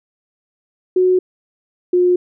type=tone pair in turn; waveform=sine; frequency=367.7 / 358.5 Hz; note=F#4 / F4; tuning=-11 / +45 cents; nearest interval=unison; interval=44 cents; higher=first; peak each=-10 dBFS; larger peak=neither; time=0.96-1.19 / 1.93-2.16 s; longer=neither; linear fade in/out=5 ms; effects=none